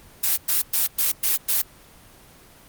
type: noise bursts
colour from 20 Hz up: blue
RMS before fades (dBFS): -20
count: 6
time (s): 0.23-1.62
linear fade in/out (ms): 10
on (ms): 140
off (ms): 110
effects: pink hiss -49 dBFS RMS until 2.68 s + Opus 24 kbps